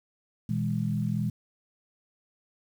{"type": "tone cluster", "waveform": "sine", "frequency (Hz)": [119.8, 160.8, 205], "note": ["A#2", "E3", "G#3"], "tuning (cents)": [48, -43, -22], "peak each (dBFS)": -30, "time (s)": [0.49, 1.3], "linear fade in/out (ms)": 5, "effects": ["9-bit"]}